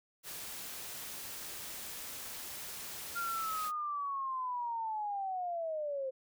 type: noise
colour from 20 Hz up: white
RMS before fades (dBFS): -44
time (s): 0.23-3.72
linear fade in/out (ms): 50
type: linear sweep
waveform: sine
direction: down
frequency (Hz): 1400 to 517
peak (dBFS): -34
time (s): 3.15-6.11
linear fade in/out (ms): 20
effects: none